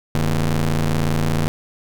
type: ring-modulated tone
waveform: 30% pulse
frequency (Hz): 82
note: E2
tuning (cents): -9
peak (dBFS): -11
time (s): 0.15-1.48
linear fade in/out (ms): 0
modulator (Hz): 69.4
effects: none